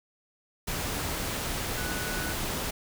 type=tone in noise; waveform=sine; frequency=1480 Hz; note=F#6; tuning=in tune; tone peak=-37 dBFS; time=1.77-2.33 s; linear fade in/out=10 ms; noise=pink; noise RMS=-32 dBFS; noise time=0.67-2.71 s; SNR=-8 dB; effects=none